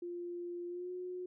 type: tone with pitch glide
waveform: sine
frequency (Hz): 349.2 to 362.6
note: F4 to F#4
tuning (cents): 0 to -35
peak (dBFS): -39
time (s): 0.02-1.26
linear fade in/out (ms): 5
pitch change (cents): +65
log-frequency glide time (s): 0.68-0.91
effects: none